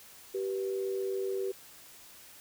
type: tone pair together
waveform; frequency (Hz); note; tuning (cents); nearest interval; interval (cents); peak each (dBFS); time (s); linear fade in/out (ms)
sine; 386.5 / 486.9; G4 / B4; -24 / -25; major third; 399; -31 / -38; 0.34-1.52; 10
effects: white hiss -53 dBFS RMS until 2.4 s